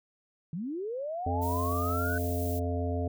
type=linear sweep; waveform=sine; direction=up; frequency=149 to 1513 Hz; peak=-32 dBFS; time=0.53-2.18 s; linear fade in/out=2 ms
type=harmonic tone; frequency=87.31 Hz; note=F2; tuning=in tune; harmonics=1 / 3 / 5 / 7 / 8; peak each=-30 / -35 / -37 / -38 / -39 dBFS; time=1.26-3.08 s; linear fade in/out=5 ms
type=noise; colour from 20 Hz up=violet; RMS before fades=-42 dBFS; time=1.41-2.6 s; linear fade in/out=20 ms
effects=none